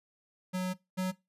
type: tone pair in turn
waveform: square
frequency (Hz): 184.1 / 185.49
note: F#3 / F#3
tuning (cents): -8 / +5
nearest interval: unison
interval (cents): 13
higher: second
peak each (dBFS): -31 / -30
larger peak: second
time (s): 0.53-0.74 / 0.97-1.12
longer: first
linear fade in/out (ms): 20
effects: noise-tail reverb RT60 0.2 s tail -19 dB re dry + resampled to 32000 Hz